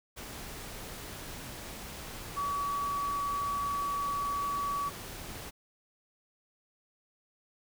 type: tone in noise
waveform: sine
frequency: 1137 Hz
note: C#6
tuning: 44 cents sharp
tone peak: -30 dBFS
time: 2.36-4.9 s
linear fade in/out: 20 ms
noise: pink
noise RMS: -43 dBFS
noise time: 0.16-5.51 s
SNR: +10 dB
effects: none